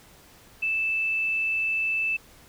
sine tone, 2637 Hz, E7, in tune, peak -23 dBFS, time 0.62-2.17 s, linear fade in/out 10 ms, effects pink hiss -53 dBFS RMS until 2.48 s

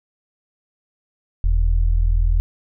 sine tone pair together, 40.88 / 81.7 Hz, E1 / E2, -14 / -15 cents, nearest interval octave, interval 1199 cents, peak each -14 / -22 dBFS, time 1.44-2.4 s, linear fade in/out 0 ms, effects none

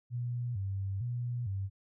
sine tone with vibrato, 108.7 Hz, A2, 21 cents flat, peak -32 dBFS, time 0.1-1.7 s, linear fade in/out 50 ms, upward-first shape square, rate 1.1 Hz, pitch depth 190 cents each way, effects none

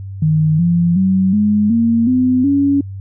sine tone with pitch steps, 155.56 / 171.61 / 189.32 / 208.9 / 230.4 / 254.2 / 280.4 Hz, D#3 / F3 / F#3 / G#3 / A#3 / C4 / C#4, 0 / -30 / +40 / +10 / -20 / -50 / +20 cents, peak -10 dBFS, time 0.22-2.81 s, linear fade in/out 5 ms, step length 370 ms, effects added 97 Hz sine -25 dBFS peak until 3 s

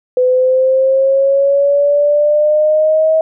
sine exponential sweep, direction up, 502 to 640 Hz, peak -8 dBFS, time 0.17-3.21 s, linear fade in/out 2 ms, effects none

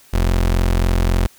30% pulse tone, 43.65 Hz, F1, in tune, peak -11 dBFS, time 0.13-1.27 s, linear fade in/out 10 ms, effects white hiss -49 dBFS RMS until 1.38 s

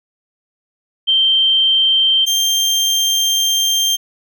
sine / 30% pulse tone pair in turn, 3136 / 3174 Hz, G7 / G7, 0 / +21 cents, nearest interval unison, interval 21 cents, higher second, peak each -10 dBFS, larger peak neither, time 1.07-2.26 / 2.26-3.97 s, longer second, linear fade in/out 20 ms, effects none

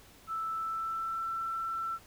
sine tone with pitch glide, 1318.5 to 1339.2 Hz, E6 to E6, 0 to +27 cents, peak -32 dBFS, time 0.27-1.99 s, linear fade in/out 50 ms, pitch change +27 cents, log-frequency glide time 0.56-1.25 s, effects pink hiss -57 dBFS RMS until 2.06 s

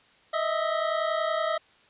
25% pulse tone pair together, 624.5 / 655 Hz, D#5 / E5, +6 / -11 cents, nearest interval minor second, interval 83 cents, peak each -24 dBFS, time 0.33-1.58 s, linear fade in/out 10 ms, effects white hiss -59 dBFS RMS until 1.89 s + resampled to 8000 Hz

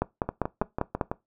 two click trains, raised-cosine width 1 ms, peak -10 / -14 dBFS, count 6 / 6, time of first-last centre 0.02-1.012 / 0.29-1.115 s, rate 5.04 / 6.06 Hz, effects noise-tail reverb RT60 0.2 s tail -20 dB re dry

